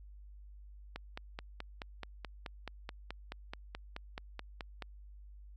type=click train; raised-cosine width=0.3 ms; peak=-25 dBFS; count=19; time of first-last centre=0.96-4.823 s; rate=4.66 Hz; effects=added 50 Hz sine -50 dBFS peak until 5.56 s